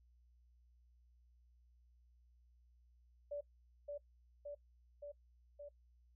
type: tone with echo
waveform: sine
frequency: 579 Hz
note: D5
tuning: 25 cents flat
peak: -40 dBFS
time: 3.31-3.41 s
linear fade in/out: 10 ms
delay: 570 ms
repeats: 4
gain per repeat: -2 dB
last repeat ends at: 5.69 s
effects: noise-tail reverb RT60 0.1 s tail -20 dB re dry + added 60 Hz sine -66 dBFS peak until 6.15 s